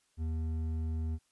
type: tone with hard clipping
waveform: sine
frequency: 80 Hz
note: D#2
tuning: 49 cents sharp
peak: -33 dBFS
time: 0.17-1.19 s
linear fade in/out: 50 ms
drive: 7 dB
effects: white hiss -73 dBFS RMS until 1.31 s + resampled to 24000 Hz